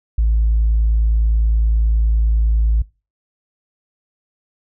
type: tone with tanh clipping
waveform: triangle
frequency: 54.9 Hz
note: A1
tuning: 3 cents flat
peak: -12 dBFS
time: 0.18-2.82 s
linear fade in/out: 5 ms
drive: 5 dB
effects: noise-tail reverb RT60 0.3 s tail -22 dB re dry